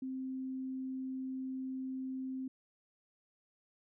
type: tone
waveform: sine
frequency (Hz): 261.6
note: C4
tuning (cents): 0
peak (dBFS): -37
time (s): 0.02-2.48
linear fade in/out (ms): 5
effects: none